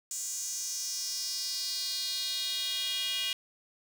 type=tone with high-pass filter sweep; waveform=square; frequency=220.3 Hz; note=A3; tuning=2 cents sharp; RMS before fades=-34 dBFS; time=0.11-3.33 s; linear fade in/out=2 ms; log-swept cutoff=7100 to 3000 Hz; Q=4.3; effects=9-bit